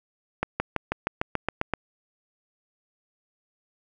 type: accelerating click train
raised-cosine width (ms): 0.5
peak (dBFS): -9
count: 10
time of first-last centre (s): 0.43-1.737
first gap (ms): 170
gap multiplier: 0.96
effects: none